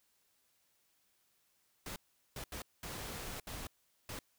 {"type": "noise bursts at uneven times", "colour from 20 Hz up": "pink", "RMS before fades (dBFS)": -44, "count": 6, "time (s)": [[1.86, 1.96], [2.36, 2.44], [2.52, 2.62], [2.83, 3.4], [3.47, 3.67], [4.09, 4.19]], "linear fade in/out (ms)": 2, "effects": ["white hiss -75 dBFS RMS until 4.38 s"]}